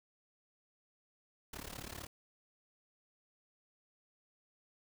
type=noise with amplitude modulation; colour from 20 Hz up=pink; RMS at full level=-43 dBFS; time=1.53-2.07 s; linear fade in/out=5 ms; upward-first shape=sine; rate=35.7 Hz; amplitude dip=90%; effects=none